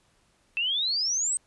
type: exponential sweep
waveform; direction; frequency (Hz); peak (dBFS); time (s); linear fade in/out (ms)
sine; up; 2623 to 8372; -24; 0.57-1.37; 0
effects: pink hiss -66 dBFS RMS until 1.46 s + resampled to 24000 Hz